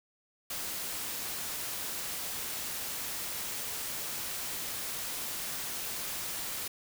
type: noise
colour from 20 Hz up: white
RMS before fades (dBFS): -37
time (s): 0.5-6.68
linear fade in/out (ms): 5
effects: none